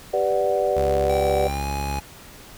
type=chord; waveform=sine; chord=G major seventh; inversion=none; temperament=equal; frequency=392 / 493.9 / 587.3 / 740 Hz; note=G4 / B4 / D5 / F#5; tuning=0 / 0 / 0 / 0 cents; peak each=-25 / -24 / -22 / -26 dBFS; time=0.13-1.48 s; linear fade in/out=10 ms
type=tone; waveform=sawtooth; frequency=69.8 Hz; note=C#2; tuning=13 cents sharp; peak=-22 dBFS; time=0.76-2 s; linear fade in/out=10 ms
type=tone with pitch glide; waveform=square; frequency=773 to 833.3 Hz; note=G5 to G#5; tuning=-24 to +6 cents; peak=-29 dBFS; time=1.09-2 s; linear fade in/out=10 ms; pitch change=+130 cents; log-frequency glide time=1.43-1.65 s
effects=pink hiss -44 dBFS RMS until 2.57 s